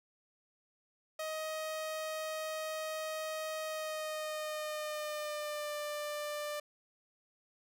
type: tone with pitch glide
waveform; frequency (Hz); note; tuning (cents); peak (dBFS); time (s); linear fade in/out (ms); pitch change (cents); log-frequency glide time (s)
sawtooth; 628 to 593.4; D#5 to D5; +16 to +18; -33; 1.19-6.6; 5; -98; 3.65-5.74
effects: none